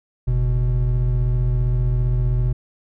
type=tone pair together; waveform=triangle; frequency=46.25 / 123.47 Hz; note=F#1 / B2; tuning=0 / 0 cents; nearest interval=octave + perfect fourth; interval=1700 cents; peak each=-17 dBFS; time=0.27-2.53 s; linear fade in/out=10 ms; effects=none